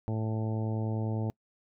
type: harmonic tone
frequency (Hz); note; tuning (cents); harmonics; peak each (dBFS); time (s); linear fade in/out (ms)
110; A2; 0; 1 / 2 / 3 / 4 / 5 / 6 / 7 / 8; -30 / -36 / -40 / -42 / -44 / -46 / -47 / -48; 0.08-1.3; 0
effects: noise-tail reverb RT60 0.1 s tail -26 dB re dry